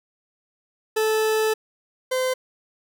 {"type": "tone pair in turn", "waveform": "40% pulse", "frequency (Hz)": [436.2, 514.3], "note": ["A4", "C5"], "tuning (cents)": [-15, -30], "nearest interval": "minor third", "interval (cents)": 285, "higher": "second", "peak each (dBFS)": [-18, -20], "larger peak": "first", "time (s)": [[0.96, 1.54], [2.11, 2.34]], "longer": "first", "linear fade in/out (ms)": 10, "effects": []}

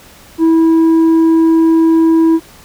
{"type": "tone with tanh clipping", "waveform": "sine", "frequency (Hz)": 326, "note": "E4", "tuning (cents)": -19, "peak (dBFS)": -7, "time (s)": [0.38, 2.4], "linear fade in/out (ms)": 50, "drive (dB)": 4, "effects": ["pink hiss -40 dBFS RMS until 2.64 s"]}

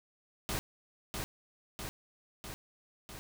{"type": "noise with echo", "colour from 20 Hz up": "pink", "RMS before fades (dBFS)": -35, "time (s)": [0.49, 0.59], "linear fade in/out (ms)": 0, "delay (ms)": 650, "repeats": 4, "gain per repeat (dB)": -3, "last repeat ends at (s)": 3.19, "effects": []}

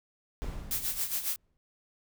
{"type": "noise with exponential decay", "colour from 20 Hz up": "brown", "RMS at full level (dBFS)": -34, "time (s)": [0.42, 1.57], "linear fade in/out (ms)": 0, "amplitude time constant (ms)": 250}
{"type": "noise with tremolo", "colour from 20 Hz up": "blue", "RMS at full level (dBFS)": -30, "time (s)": [0.71, 1.36], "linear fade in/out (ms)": 0, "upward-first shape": "sine", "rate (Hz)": 7.3, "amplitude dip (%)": 70}
{"effects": []}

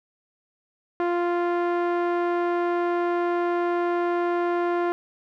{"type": "tone with low-pass filter", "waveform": "sawtooth", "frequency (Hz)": 348.4, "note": "F4", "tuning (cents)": -4, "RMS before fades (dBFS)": -24, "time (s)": [1, 4.92], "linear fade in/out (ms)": 0, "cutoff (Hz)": 1400, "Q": 0.98, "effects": []}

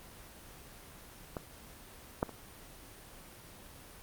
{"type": "clicks", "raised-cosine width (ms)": 1, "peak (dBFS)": [-22, -15, -30], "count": 3, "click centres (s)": [1.368, 2.229, 2.293], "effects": ["pink hiss -52 dBFS RMS until 4.02 s", "Opus 24 kbps"]}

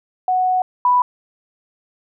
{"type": "tone pair in turn", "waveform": "sine", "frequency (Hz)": [739, 988.2], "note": ["F#5", "B5"], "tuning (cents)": [-2, 1], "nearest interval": "perfect fourth", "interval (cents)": 503, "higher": "second", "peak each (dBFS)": [-14, -11], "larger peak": "second", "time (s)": [[0.28, 0.62], [0.85, 1.02]], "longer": "first", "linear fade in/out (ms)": 2, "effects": []}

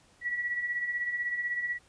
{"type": "beating tone pair", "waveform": "sine", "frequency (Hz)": [1923, 1939], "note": ["B6", "B6"], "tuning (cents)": [-47, -32], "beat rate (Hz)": 16, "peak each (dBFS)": [-38, -30], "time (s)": [0.21, 1.79], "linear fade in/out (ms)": 50, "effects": ["pink hiss -62 dBFS RMS until 1.88 s", "resampled to 22050 Hz"]}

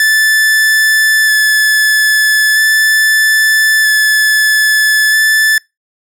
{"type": "tone with vibrato", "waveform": "45% pulse", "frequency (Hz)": 1741, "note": "A6", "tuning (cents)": -19, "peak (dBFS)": -7, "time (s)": [0, 5.58], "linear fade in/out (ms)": 2, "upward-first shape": "square", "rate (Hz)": 0.39, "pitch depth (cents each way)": 9, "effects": ["noise-tail reverb RT60 0.2 s tail -24 dB re dry"]}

